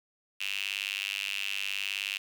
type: tone with high-pass filter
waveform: sawtooth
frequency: 99.2 Hz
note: G2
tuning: 21 cents sharp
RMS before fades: -34 dBFS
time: 0.4-2.18 s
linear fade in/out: 10 ms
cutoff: 2700 Hz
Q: 7.7
effects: none